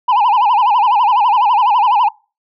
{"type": "tone with vibrato", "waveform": "sine", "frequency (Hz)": 906, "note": "A#5", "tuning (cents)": -50, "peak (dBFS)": -6, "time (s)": [0.08, 2.09], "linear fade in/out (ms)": 10, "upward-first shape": "sine", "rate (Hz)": 12, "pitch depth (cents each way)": 200, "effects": ["noise-tail reverb RT60 0.3 s tail -24 dB re dry", "tanh soft clip ceiling -8 dBFS"]}